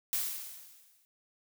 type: noise with exponential decay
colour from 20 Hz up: blue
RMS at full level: -30 dBFS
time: 0.13-1.05 s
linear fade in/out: 0 ms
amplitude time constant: 200 ms
effects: none